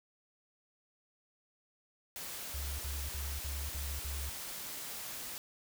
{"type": "noise", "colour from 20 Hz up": "white", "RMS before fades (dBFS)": -43, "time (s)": [2.16, 5.38], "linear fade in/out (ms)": 0}
{"type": "tone bursts", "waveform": "sine", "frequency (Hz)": 70.1, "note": "C#2", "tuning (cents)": 20, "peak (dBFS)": -37, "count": 6, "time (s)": [2.54, 4.295], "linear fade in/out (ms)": 5, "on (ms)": 250, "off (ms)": 51}
{"effects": []}